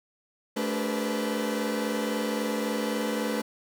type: tone cluster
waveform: 40% pulse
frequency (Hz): 217.2 / 287.7 / 393.8 / 483.3 / 507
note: A3 / D4 / G4 / B4 / B4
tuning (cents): -22 / -36 / +8 / -38 / +45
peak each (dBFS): -30 / -33 / -38 / -33 / -33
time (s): 0.56-3.42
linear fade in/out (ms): 10
effects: none